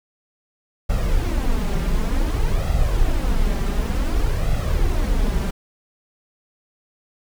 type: noise with flanger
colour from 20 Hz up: brown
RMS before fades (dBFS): -19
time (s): 0.89-5.51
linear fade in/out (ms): 10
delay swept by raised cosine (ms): 1.5 to 5.1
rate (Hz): 0.55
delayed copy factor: +0.6
effects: none